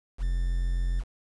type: tone with quantisation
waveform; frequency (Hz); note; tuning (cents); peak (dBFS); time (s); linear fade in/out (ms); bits
triangle; 43.65; F1; 0; -22; 0.18-1.04; 50; 8
effects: resampled to 24000 Hz